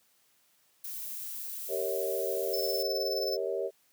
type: noise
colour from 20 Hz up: violet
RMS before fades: -39 dBFS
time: 0.84-2.83 s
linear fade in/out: 5 ms
type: chord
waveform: sine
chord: G diminished seventh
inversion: none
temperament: equal with one note detuned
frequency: 392 / 466.2 / 554.4 / 643.8 Hz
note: G4 / Bb4 / Db5 / Fb5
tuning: 0 / 0 / 0 / -41 cents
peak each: -34 / -35 / -35 / -37 dBFS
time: 1.68-3.71 s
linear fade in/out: 50 ms
type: tone with tremolo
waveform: square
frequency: 5274 Hz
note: E8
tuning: in tune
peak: -31 dBFS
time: 2.53-3.37 s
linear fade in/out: 10 ms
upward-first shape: sine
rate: 19 Hz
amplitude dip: 60%
effects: white hiss -68 dBFS RMS until 3.92 s + high-pass 100 Hz 12 dB/octave